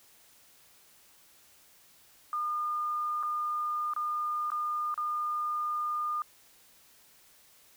sine tone with dropouts, 1213 Hz, D#6, 44 cents flat, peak -29 dBFS, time 2.33-6.22 s, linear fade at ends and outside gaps 1 ms, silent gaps 3.228-3.233 / 3.936-3.963 / 4.503-4.518 / 4.942-4.977 s, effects white hiss -60 dBFS RMS until 7.76 s

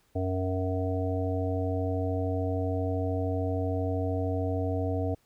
harmonic tone, 93 Hz, F#2, 9 cents sharp, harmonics 1 / 3 / 5 / 7 / 8, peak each -29 / -33 / -34 / -35 / -40 dBFS, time 0.15-5.15 s, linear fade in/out 10 ms, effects pink hiss -68 dBFS RMS until 5.25 s

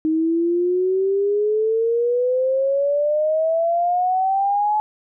sine exponential sweep, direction up, 312.5 to 856 Hz, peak -16 dBFS, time 0.05-4.8 s, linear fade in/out 0 ms, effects none

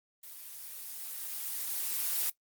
blue noise with level ramp, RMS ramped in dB -48 to -30 dBFS, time 0.23-2.3 s, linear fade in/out 5 ms, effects noise-tail reverb RT60 0.1 s tail -21 dB re dry + Opus 24 kbps

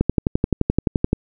click train, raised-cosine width 3 ms, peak -3 dBFS, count 14, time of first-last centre 0.01-1.131 s, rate 11.6 Hz, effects none

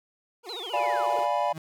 25% pulse tone with vibrato, 415.3 Hz, G#4, in tune, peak -34 dBFS, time 0.43-1.28 s, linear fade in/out 50 ms, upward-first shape sine, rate 15 Hz, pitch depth 290 cents each way
sine linear sweep, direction down, 4168 to 349.3 Hz, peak -35 dBFS, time 0.49-1.19 s, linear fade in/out 0 ms
triangle chord, D diminished seventh, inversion none, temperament equal, 587.3 / 698.5 / 830.6 / 987.8 Hz, D5 / F5 / Ab5 / Cb6, 0 / 0 / 0 / 0 cents, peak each -27 dBFS, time 0.73-1.53 s, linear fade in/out 10 ms
35% pulse tone with exponential growth, 158.9 Hz, D#3, 37 cents sharp, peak -31 dBFS, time 1.49-1.58 s, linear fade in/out 2 ms, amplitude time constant 19 ms
effects none

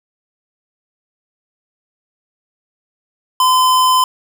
square tone, 1022 Hz, C6, 41 cents flat, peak -10 dBFS, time 3.4-4.04 s, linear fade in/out 2 ms, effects none

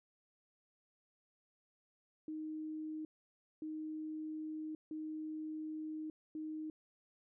sine tone bursts at uneven times, 311.1 Hz, D#4, in tune, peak -40 dBFS, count 4, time 2.28-3.05 / 3.62-4.75 / 4.91-6.1 / 6.35-6.7 s, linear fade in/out 2 ms, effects none

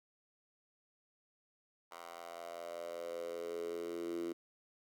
10% pulse tone with high-pass filter sweep, 85.2 Hz, F2, 42 cents flat, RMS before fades -43 dBFS, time 1.91-4.33 s, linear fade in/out 10 ms, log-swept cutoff 850 to 320 Hz, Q 6.2, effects none

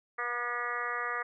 harmonic tone, 241.2 Hz, B3, 41 cents flat, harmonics 2 / 3 / 4 / 5 / 6 / 7 / 8 / 9, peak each -42 / -43 / -45 / -35 / -41 / -40 / -37 / -45 dBFS, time 0.18-1.23 s, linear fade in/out 10 ms, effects none

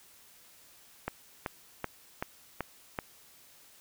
click train, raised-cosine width 0.5 ms, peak -17 dBFS, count 6, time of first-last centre 1.08-2.988 s, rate 2.62 Hz, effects white hiss -58 dBFS RMS until 3.8 s

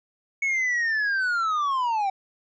triangle linear sweep, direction down, 2217 to 759 Hz, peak -20 dBFS, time 0.42-2.1 s, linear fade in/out 5 ms, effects resampled to 16000 Hz

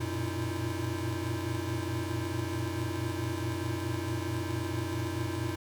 square tone cluster, 92.3 / 116.1 / 120.7 / 315.7 / 340.8 Hz, F#2 / A#2 / B2 / D#4 / F4, -4 / -7 / -39 / +25 / -42 cents, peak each -37 / -40 / -38 / -39 / -39 dBFS, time 0-5.56 s, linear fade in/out 10 ms, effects 11-bit

